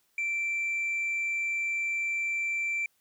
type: tone with tanh clipping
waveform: sine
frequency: 2344 Hz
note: D7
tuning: 4 cents flat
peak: -28 dBFS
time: 0.18-2.86 s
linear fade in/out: 2 ms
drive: 1 dB
effects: white hiss -71 dBFS RMS until 3 s

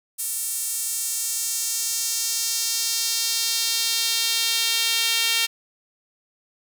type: tone with high-pass filter sweep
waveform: sawtooth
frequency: 458 Hz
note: A#4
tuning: 31 cents flat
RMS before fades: -24 dBFS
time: 0.18-5.47 s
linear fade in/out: 20 ms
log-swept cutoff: 9200 to 3000 Hz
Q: 1.6
effects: none

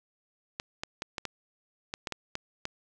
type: clicks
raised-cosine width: 0.2 ms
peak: -16 dBFS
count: 10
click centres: 0.599 / 0.835 / 1.021 / 1.182 / 1.253 / 1.939 / 2.072 / 2.123 / 2.354 / 2.654 s
effects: 8-bit

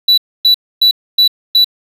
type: tone bursts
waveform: triangle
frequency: 3951 Hz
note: B7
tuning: in tune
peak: -4 dBFS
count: 5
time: 0.08-1.645 s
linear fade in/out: 5 ms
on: 97 ms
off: 270 ms
effects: none

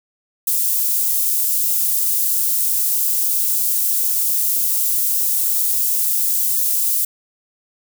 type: high-pass noise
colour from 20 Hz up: white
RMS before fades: -18 dBFS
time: 0.47-7.05 s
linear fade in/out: 5 ms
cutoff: 10000 Hz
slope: 12 dB/octave
effects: none

